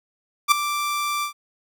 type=tone with ADSR envelope; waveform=sawtooth; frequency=1174.7 Hz; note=D6; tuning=in tune; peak=-6 dBFS; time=0.48-1.33 s; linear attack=37 ms; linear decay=6 ms; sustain=-13 dB; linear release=100 ms; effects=none